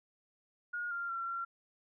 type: tone with pitch steps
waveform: sine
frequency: 1434 / 1392 / 1362 / 1370 Hz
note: F6 / F6 / F6 / F6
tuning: +45 / -6 / -44 / -34 cents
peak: -35 dBFS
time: 0.73-1.45 s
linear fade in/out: 10 ms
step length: 180 ms
effects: none